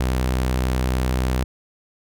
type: tone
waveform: sawtooth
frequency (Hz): 63.5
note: B1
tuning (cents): +49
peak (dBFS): -15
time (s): 0-1.44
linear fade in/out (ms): 5
effects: none